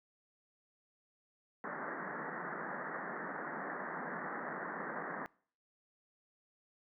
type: band-pass noise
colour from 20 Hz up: white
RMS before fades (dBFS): -42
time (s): 1.64-5.26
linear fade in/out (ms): 0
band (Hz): 150 to 1900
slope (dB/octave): 96
effects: noise-tail reverb RT60 0.5 s tail -24 dB re dry